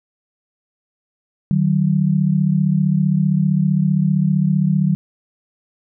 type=tone pair together; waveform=sine; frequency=153.35 / 188.7 Hz; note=D#3 / F#3; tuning=-25 / +34 cents; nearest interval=major third; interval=359 cents; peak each=-16 / -16 dBFS; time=1.51-4.95 s; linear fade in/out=0 ms; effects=none